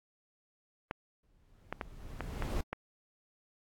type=clicks; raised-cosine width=0.5 ms; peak=-20 dBFS; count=6; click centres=0.911 / 1.726 / 1.812 / 2.207 / 2.423 / 2.73 s
type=noise with exponential growth; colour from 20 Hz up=brown; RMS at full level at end=-31 dBFS; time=1.23-2.61 s; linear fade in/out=5 ms; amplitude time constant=300 ms
effects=AAC 64 kbps